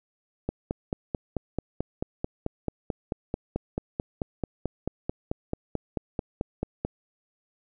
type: click train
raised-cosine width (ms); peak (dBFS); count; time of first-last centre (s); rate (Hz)
2; -14; 30; 0.49-6.85; 4.56
effects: none